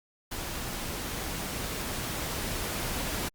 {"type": "noise with level ramp", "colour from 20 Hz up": "pink", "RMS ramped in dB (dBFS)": [-36, -32], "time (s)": [0.31, 3.29], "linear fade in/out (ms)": 10, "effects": ["Opus 48 kbps"]}